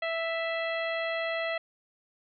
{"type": "harmonic tone with a mistuned harmonic", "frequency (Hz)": 659.3, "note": "E5", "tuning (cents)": 0, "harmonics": [1, 2, 3, 4, 5, 6], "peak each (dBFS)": [-31, -39, -34, -39, -42, -48], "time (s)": [0.02, 1.58], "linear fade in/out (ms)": 5, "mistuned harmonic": 6, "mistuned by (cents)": 62, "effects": []}